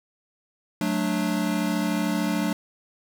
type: chord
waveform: square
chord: D major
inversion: first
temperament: equal with one note detuned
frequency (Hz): 185 / 218.4 / 293.7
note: F#3 / A3 / D4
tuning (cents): 0 / -13 / 0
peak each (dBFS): -28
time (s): 0.81-2.53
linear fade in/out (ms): 2
effects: none